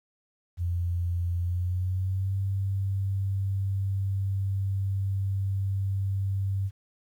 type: tone with pitch glide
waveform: sine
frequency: 87.31 to 97.44 Hz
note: F2 to G2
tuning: 0 to -10 cents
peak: -25 dBFS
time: 0.57-6.71 s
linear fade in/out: 50 ms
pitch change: +190 cents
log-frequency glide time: 1.39-2.37 s
effects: 10-bit